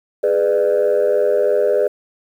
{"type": "chord", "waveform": "sine", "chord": "G# diminished", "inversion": "none", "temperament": "just", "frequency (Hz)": [415.3, 498.4, 598], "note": ["G#4", "B4", "D5"], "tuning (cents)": [0, 16, 31], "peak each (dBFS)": -16, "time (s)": [0.23, 1.88], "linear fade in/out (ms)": 10, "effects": ["tanh soft clip ceiling -8 dBFS", "8-bit"]}